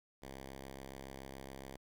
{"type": "tone", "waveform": "5% pulse", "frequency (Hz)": 67.1, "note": "C2", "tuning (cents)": 44, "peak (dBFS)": -36, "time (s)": [0.22, 1.77], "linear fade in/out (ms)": 5, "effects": ["12-bit"]}